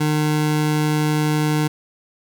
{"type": "tone", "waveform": "25% pulse", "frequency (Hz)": 152, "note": "D#3", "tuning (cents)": -40, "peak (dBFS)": -13, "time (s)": [0, 1.68], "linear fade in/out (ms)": 10, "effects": []}